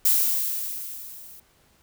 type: noise with level ramp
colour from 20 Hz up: violet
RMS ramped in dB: -18 to -46 dBFS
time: 0.05-1.4 s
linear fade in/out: 5 ms
effects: pink hiss -61 dBFS RMS until 1.82 s